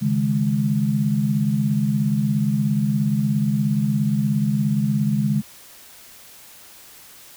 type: chord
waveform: sine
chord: C# suspended second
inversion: none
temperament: equal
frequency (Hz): 138.59 / 155.56 / 207.7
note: C#3 / D#3 / G#3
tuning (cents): 0 / 0 / 0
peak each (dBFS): -22 / -24 / -20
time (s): 0.01-5.42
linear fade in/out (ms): 20
effects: white hiss -45 dBFS RMS until 7.36 s

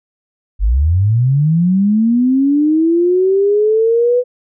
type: linear sweep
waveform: sine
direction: up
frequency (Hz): 44.39 to 500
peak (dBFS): -9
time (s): 0.59-4.24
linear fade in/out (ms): 50
effects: none

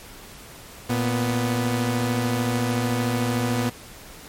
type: tone pair together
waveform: sawtooth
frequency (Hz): 116.7 / 246.9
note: A#2 / B3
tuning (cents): +2 / 0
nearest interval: octave + minor second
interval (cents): 1298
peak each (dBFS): -20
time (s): 0.89-3.7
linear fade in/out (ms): 10
effects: pink hiss -43 dBFS RMS until 4.28 s + MP3 64 kbps

